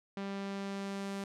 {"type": "tone with low-pass filter sweep", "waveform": "sawtooth", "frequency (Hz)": 197.3, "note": "G3", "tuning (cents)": 11, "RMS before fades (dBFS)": -39, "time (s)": [0.17, 1.24], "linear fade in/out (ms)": 2, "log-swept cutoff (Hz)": [4000, 9800], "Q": 0.74, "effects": []}